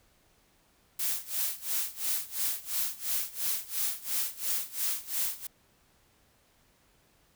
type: noise with tremolo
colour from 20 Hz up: blue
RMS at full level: -29 dBFS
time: 0.99-5.47 s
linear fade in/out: 5 ms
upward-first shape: sine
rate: 2.9 Hz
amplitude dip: 90%
effects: pink hiss -66 dBFS RMS until 7.35 s